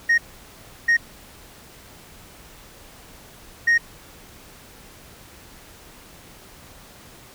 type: tone bursts at uneven times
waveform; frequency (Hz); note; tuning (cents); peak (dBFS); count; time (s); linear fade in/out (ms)
sine; 1864.7; A#6; 0; -11; 3; 0.09-0.18 / 0.88-0.97 / 3.67-3.78; 10
effects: tanh soft clip ceiling -13 dBFS + pink hiss -46 dBFS RMS until 7.34 s